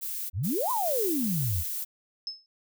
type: noise bursts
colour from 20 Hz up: violet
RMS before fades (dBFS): -34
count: 3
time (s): 0.01-1.14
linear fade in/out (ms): 20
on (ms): 290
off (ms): 130
type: exponential two-way sweep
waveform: sine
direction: up then down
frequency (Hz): 73.5 to 1046.5 to 73.5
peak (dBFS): -26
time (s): 0.33-1.64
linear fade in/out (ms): 50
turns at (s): 0.71
type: noise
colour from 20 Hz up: violet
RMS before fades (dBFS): -33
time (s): 0.68-1.85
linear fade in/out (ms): 20
type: tone with exponential decay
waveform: sine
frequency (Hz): 5210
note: E8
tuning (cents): -21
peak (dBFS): -28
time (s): 2.27-2.46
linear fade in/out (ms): 1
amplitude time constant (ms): 41
effects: none